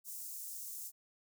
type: high-pass noise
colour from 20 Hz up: white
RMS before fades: -45 dBFS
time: 0.04-0.92 s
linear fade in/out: 50 ms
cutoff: 6400 Hz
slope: 24 dB/octave
effects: none